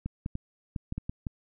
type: clicks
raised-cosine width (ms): 5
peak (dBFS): -20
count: 8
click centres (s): 0.06 / 0.261 / 0.354 / 0.762 / 0.924 / 0.98 / 1.095 / 1.268
effects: none